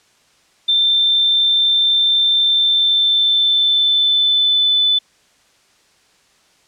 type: tone with pitch glide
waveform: sine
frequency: 3568 to 3503 Hz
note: A7 to A7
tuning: +23 to -8 cents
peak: -11 dBFS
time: 0.68-4.99 s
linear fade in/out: 10 ms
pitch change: -31 cents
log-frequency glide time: 2.37-4.85 s
effects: white hiss -55 dBFS RMS until 6.67 s + low-pass 7000 Hz 12 dB/octave